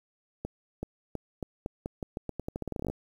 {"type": "accelerating click train", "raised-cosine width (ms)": 2, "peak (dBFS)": -20, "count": 22, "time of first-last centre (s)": [0.45, 2.9], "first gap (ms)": 380, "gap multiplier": 0.85, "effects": ["9-bit"]}